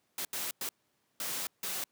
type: noise bursts at uneven times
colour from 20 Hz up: white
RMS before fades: -36 dBFS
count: 5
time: 0.18-0.25 / 0.33-0.51 / 0.61-0.69 / 1.2-1.47 / 1.63-1.84 s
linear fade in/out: 2 ms
effects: pink hiss -75 dBFS RMS until 1.91 s + high-pass 150 Hz 12 dB/octave